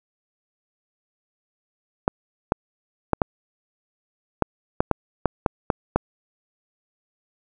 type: clicks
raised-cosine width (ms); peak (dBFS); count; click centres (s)
1; -3; 11; 2.079 / 2.521 / 3.133 / 3.218 / 4.423 / 4.805 / 4.913 / 5.257 / 5.462 / 5.702 / 5.96
effects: none